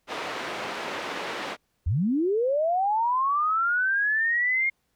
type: band-pass noise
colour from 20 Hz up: pink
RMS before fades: -33 dBFS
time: 0.07-1.57 s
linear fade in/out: 50 ms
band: 400 to 3000 Hz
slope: 12 dB/octave
type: linear sweep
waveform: sine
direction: up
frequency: 67.2 to 2149 Hz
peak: -21 dBFS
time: 1.86-4.7 s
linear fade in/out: 10 ms
effects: pink hiss -73 dBFS RMS until 4.95 s